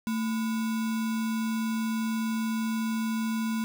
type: tone with sample-and-hold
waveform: sine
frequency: 223.3 Hz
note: A3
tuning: 26 cents sharp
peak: -26 dBFS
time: 0.07-3.64 s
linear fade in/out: 0 ms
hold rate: 1225 Hz
effects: none